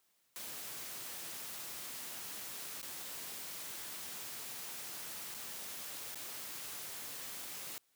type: noise with dropouts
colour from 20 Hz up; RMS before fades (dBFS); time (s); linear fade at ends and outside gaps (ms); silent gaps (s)
white; -45; 0.36-7.78; 0; 2.815-2.829 / 5.341-5.346 / 6.146-6.156
effects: white hiss -75 dBFS RMS until 7.95 s + high-pass 100 Hz 12 dB/octave